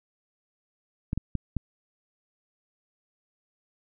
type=clicks; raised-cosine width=5 ms; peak=-15 dBFS; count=4; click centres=1.131 / 1.176 / 1.353 / 1.567 s; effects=none